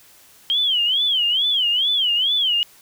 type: tone with vibrato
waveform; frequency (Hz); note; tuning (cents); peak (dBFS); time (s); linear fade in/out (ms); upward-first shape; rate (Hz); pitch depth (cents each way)
sine; 3136; G7; 0; -16; 0.5-2.63; 0; sine; 2.3; 190
effects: white hiss -50 dBFS RMS until 2.81 s